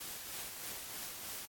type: noise with tremolo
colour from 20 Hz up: white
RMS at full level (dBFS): -43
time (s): 0-1.46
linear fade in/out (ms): 10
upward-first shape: sine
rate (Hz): 3.2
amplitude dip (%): 35
effects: AAC 64 kbps